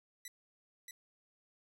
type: tone with echo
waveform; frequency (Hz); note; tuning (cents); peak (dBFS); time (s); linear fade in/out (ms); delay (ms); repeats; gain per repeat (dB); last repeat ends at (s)
10% pulse; 1975.5; B6; 0; -36; 0.25-0.28; 2; 630; 1; -2; 0.91
effects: none